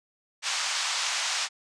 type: band-pass noise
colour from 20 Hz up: white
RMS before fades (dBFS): -29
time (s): 0.42-1.49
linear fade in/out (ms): 50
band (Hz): 780 to 6700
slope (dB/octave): 24
effects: resampled to 22050 Hz